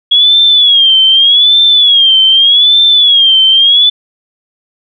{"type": "tone with vibrato", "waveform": "sine", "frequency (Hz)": 3322, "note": "G#7", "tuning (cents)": 0, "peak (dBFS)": -3, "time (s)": [0.11, 3.9], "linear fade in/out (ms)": 10, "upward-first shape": "sine", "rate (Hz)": 0.83, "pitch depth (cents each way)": 120, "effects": []}